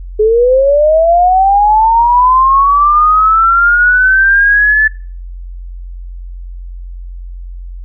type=linear sweep; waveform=sine; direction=up; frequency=419.5 to 1749 Hz; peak=-5 dBFS; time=0.19-4.88 s; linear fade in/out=10 ms; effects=noise-tail reverb RT60 0.4 s tail -21 dB re dry + added 44 Hz sine -23 dBFS peak until 7.84 s